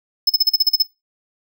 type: tone bursts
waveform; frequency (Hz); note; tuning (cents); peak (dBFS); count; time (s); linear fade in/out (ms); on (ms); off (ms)
square; 5200; E8; -24; -11; 9; 0.27-0.824; 5; 26; 40
effects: noise-tail reverb RT60 0.2 s tail -17 dB re dry